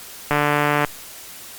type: click train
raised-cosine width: 0.5 ms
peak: -3 dBFS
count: 80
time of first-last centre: 0.31-0.847 s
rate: 147 Hz
effects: white hiss -38 dBFS RMS until 1.58 s + Opus 48 kbps